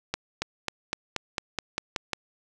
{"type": "accelerating click train", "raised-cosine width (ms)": 0.2, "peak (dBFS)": -10, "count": 10, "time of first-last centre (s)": [0.14, 2.133], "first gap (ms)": 280, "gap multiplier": 0.94, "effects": []}